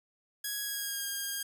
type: tone with pitch glide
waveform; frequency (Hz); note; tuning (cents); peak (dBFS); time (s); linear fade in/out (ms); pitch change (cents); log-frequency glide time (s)
5% pulse; 1661.2 to 1617.6; G#6 to G#6; 0 to -46; -23; 0.44-1.43; 5; -46; 0.61-1.05
effects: 10-bit